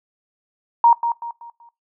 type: tone with echo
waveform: sine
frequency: 938 Hz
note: A#5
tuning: 11 cents sharp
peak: -8 dBFS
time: 0.84-0.93 s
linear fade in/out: 2 ms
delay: 190 ms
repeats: 4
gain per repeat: -9 dB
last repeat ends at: 1.69 s
effects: noise-tail reverb RT60 0.2 s tail -21 dB re dry